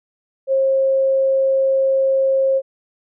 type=tone; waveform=sine; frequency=536 Hz; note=C5; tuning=42 cents sharp; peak=-13 dBFS; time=0.47-2.62 s; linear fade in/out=50 ms; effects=none